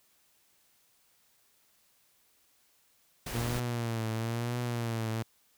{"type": "noise", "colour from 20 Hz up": "pink", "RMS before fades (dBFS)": -38, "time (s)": [3.26, 3.6], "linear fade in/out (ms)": 5}
{"type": "tone with vibrato", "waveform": "sawtooth", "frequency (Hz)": 116.54, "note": "A#2", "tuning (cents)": 0, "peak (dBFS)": -27, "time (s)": [3.34, 5.23], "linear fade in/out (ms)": 10, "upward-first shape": "triangle", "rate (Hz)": 1, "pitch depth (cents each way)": 88}
{"effects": ["white hiss -68 dBFS RMS until 5.57 s"]}